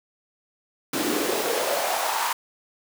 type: noise with high-pass filter sweep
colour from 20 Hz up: pink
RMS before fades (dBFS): -25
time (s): 0.93-2.33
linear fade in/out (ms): 5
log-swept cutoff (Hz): 270 to 1000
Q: 3.9
effects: none